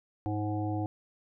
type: harmonic tone with a mistuned harmonic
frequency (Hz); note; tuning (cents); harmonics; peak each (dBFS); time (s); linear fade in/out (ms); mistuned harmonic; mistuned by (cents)
105.4; G#2; +26; 1 / 3 / 5 / 7 / 8; -32 / -33 / -43 / -38 / -46; 0.26-0.86; 0; 1; -27
effects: none